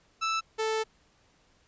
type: tone pair in turn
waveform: sawtooth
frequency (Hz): 1318.5 / 440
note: E6 / A4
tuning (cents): 0 / 0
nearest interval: octave + perfect fifth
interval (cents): 1900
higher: first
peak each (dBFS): -23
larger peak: neither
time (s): 0.21-0.41 / 0.58-0.84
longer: second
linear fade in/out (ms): 20
effects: pink hiss -65 dBFS RMS until 1.67 s + resampled to 16000 Hz